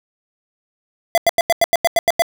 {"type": "tone bursts", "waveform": "square", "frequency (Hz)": 677, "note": "E5", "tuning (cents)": 46, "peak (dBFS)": -11, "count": 10, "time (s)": [1.15, 2.221], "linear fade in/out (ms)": 0, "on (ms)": 27, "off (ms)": 89, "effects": []}